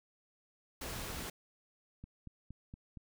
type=noise; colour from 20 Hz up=pink; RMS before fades=-42 dBFS; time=0.81-1.3 s; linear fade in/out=5 ms
type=click train; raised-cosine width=5 ms; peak=-35 dBFS; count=5; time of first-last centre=2.04-2.972 s; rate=4.29 Hz
effects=none